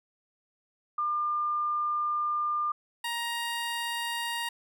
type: tone pair in turn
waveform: sine / 15% pulse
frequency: 1200 / 938.7 Hz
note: D6 / A#5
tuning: +37 / +12 cents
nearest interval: major third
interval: 425 cents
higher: first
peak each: -26 / -24 dBFS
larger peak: second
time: 0.98-2.72 / 3.04-4.49 s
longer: first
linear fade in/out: 5 ms
effects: none